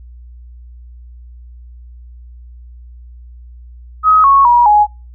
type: tone with pitch steps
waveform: sine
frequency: 1267 / 1103 / 960.2 / 835.9 Hz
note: D#6 / C#6 / B5 / G#5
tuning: +31 / -9 / -49 / +11 cents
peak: -5 dBFS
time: 4.03-4.87 s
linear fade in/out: 50 ms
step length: 210 ms
effects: noise-tail reverb RT60 0.3 s tail -26 dB re dry + added 60 Hz sine -33 dBFS peak until 5.14 s